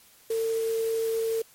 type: tone in noise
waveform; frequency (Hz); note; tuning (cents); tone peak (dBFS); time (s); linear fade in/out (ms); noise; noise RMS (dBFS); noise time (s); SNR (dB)
sine; 451.1; A4; +43; -24; 0.3-1.42; 5; white; -42; 0.3-1.42; +15
effects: white hiss -56 dBFS RMS until 1.54 s + MP3 64 kbps